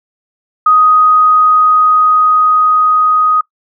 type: tone with level ramp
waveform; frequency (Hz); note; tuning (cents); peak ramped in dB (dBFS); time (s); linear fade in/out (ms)
sine; 1250; D#6; +8; -4 to -7; 0.66-3.41; 5
effects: noise-tail reverb RT60 0.1 s tail -23 dB re dry